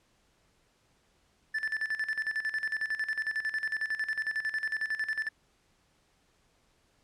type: tone with tremolo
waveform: triangle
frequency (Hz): 1756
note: A6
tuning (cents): -4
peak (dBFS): -26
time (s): 1.54-5.29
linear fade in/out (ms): 10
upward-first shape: square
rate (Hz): 11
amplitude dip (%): 75
effects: pink hiss -69 dBFS RMS until 7.03 s + low-pass 9000 Hz 12 dB/octave